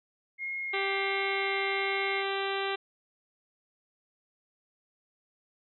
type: tone with vibrato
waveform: sine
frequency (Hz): 2139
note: C7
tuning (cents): +38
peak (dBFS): -32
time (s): 0.38-2.24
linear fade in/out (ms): 50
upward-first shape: sine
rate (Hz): 1.4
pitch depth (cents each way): 11
type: harmonic tone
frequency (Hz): 392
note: G4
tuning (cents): 0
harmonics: 1 / 2 / 3 / 4 / 5 / 6 / 7 / 8 / 9 / 10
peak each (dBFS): -33 / -36 / -38 / -39 / -40 / -41 / -41 / -42 / -43 / -43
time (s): 0.73-2.76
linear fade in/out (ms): 10
effects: none